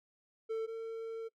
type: tone pair in turn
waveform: triangle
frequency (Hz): 446.4 / 451.8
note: A4 / A4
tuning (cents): +25 / +46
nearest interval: unison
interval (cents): 21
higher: second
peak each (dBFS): -31 / -36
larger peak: first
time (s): 0.49-0.67 / 0.67-1.29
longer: second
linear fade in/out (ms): 20
effects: noise-tail reverb RT60 0.1 s tail -23 dB re dry